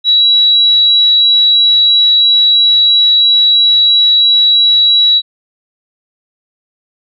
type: tone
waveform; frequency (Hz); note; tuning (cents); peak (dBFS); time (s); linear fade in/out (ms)
sine; 3901; B7; -22; -5; 0.04-5.22; 50
effects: none